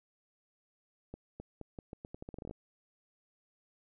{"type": "accelerating click train", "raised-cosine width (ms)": 2, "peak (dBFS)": -30, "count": 16, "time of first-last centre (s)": [1.14, 2.511], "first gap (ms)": 260, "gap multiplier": 0.82, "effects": []}